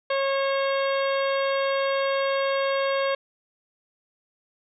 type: harmonic tone with a mistuned harmonic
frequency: 546 Hz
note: C#5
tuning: 26 cents flat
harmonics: 1 / 2 / 3 / 4 / 5 / 6 / 7 / 8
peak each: -23 / -29 / -33 / -35 / -37 / -39 / -40 / -41 dBFS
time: 0.1-3.15 s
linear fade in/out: 5 ms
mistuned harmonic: 7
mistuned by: -44 cents
effects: none